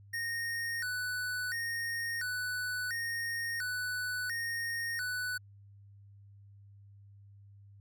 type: tone with vibrato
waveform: square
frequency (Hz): 1661.2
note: G#6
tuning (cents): 0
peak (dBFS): -34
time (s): 0.13-5.38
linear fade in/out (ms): 10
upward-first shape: square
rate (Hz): 0.72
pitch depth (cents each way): 190
effects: added 100 Hz sine -53 dBFS peak until 7.8 s